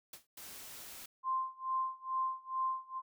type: noise with exponential decay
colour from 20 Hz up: white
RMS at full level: -44 dBFS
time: 0.13-0.27 s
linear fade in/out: 5 ms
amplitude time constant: 30 ms
type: noise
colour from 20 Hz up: white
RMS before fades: -49 dBFS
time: 0.37-1.06 s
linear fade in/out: 5 ms
type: tone with tremolo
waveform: sine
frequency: 1046.5 Hz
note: C6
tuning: in tune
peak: -30 dBFS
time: 1.23-3.02 s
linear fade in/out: 50 ms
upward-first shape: sine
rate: 2.3 Hz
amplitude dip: 95%
effects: none